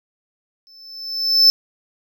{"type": "tone with exponential growth", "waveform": "triangle", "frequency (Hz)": 5274, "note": "E8", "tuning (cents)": 0, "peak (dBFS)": -5, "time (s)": [0.67, 1.5], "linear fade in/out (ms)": 0, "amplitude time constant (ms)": 180, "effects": []}